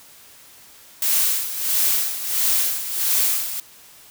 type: noise with tremolo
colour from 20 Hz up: blue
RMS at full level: -18 dBFS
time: 1.02-3.6 s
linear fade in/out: 2 ms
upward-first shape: sine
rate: 1.5 Hz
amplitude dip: 70%
effects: white hiss -47 dBFS RMS until 4.1 s